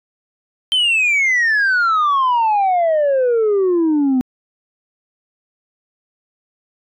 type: exponential sweep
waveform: sine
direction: down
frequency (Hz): 3131 to 249.7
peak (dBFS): -10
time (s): 0.72-4.21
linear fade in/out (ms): 0
effects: tanh soft clip ceiling -11 dBFS